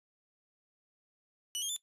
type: tone with pitch steps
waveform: 20% pulse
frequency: 2960 / 3228 / 3520 Hz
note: F#7 / G#7 / A7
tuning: 0 / -50 / 0 cents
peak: -28 dBFS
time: 1.55-1.763 s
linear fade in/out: 0 ms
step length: 71 ms
effects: noise-tail reverb RT60 0.1 s tail -18 dB re dry + resampled to 32000 Hz